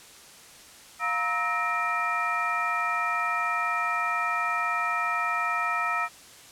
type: tone cluster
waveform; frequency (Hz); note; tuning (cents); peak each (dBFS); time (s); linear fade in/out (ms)
sine; 704 / 941 / 1296 / 1864 / 2385; F5 / A#5 / E6 / A#6 / D7; +14 / +16 / -30 / -1 / +26; -34 / -34 / -27 / -32 / -32; 0.99-6.09; 50
effects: white hiss -49 dBFS RMS until 6.51 s + low-pass 10000 Hz 12 dB/octave